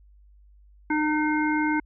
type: harmonic tone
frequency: 304.5 Hz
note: D#4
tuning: 37 cents flat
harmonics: 1 / 3 / 5 / 7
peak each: -23 / -28 / -30 / -31 dBFS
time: 0.9-1.8 s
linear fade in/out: 5 ms
effects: added 50 Hz sine -51 dBFS peak until 1.85 s